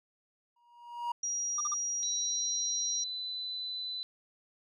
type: tone with exponential growth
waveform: triangle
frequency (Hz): 952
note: A#5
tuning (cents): +36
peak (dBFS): -27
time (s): 0.56-1.12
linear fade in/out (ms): 5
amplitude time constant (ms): 120
type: tone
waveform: sine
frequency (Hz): 5730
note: F8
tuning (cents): +44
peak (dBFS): -31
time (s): 1.23-3.04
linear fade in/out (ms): 5
type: tone bursts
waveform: triangle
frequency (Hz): 1197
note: D6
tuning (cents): +33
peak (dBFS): -30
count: 3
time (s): 1.58-1.742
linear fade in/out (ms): 5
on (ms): 26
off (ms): 42
type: tone with pitch glide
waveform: sine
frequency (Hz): 3951 to 4004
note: B7 to B7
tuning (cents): 0 to +23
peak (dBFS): -35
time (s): 2.03-4.03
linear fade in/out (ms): 0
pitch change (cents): +23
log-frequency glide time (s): 2.18-2.48
effects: none